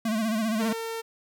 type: tone with vibrato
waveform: square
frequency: 220 Hz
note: A3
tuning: in tune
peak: -25 dBFS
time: 0.05-0.73 s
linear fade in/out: 5 ms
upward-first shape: sine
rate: 15 Hz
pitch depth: 75 cents each way
type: tone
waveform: sawtooth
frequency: 453.5 Hz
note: A#4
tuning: 48 cents flat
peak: -27 dBFS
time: 0.59-1.02 s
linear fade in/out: 20 ms
effects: none